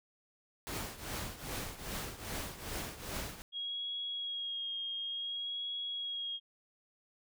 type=noise with tremolo; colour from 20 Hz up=pink; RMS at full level=-38 dBFS; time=0.67-3.42 s; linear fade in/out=0 ms; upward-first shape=triangle; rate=2.5 Hz; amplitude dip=80%
type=tone with vibrato; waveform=sine; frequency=3284 Hz; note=G#7; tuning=20 cents flat; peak=-36 dBFS; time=3.52-6.4 s; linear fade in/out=50 ms; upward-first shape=sine; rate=0.56 Hz; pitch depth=23 cents each way
effects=none